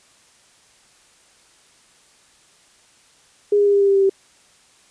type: tone with pitch steps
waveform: sine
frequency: 410.9 / 407.6 / 404.3 / 401.1 / 397.8 / 394.6 / 391.4 / 388.3 Hz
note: G#4 / G#4 / G#4 / G4 / G4 / G4 / G4 / G4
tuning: -18 / -32 / -46 / +40 / +25 / +11 / -3 / -16 cents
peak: -12 dBFS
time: 3.52-4.096 s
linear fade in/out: 5 ms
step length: 72 ms
effects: white hiss -54 dBFS RMS until 4.9 s + resampled to 22050 Hz